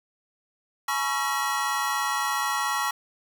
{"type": "tone cluster", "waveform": "square", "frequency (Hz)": [847, 971, 1108, 1354, 1909], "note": ["G#5", "B5", "C#6", "E6", "A#6"], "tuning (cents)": [34, -30, -1, 46, 41], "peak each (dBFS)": [-32, -34, -30, -32, -32], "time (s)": [0.88, 2.91], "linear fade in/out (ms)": 5, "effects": []}